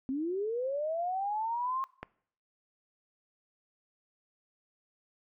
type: linear sweep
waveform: sine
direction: up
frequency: 254.3 to 1078 Hz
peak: -30 dBFS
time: 0.09-1.84 s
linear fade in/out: 0 ms
type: click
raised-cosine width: 0.5 ms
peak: -23 dBFS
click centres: 2.03 s
effects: noise-tail reverb RT60 0.6 s tail -22 dB re dry